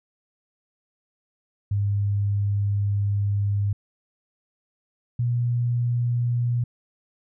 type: tone pair in turn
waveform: sine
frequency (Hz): 101.3 / 120.47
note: G#2 / B2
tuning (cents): -43 / -43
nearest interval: minor third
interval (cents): 300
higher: second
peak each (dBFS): -20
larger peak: neither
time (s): 1.71-3.73 / 5.19-6.64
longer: first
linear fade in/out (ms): 5
effects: none